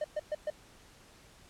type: tone bursts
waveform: triangle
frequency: 607 Hz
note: D#5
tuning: 43 cents flat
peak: -28 dBFS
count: 4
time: 0.01-0.502 s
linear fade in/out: 5 ms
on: 33 ms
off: 120 ms
effects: pink hiss -58 dBFS RMS until 1.49 s + low-pass 10000 Hz 12 dB/octave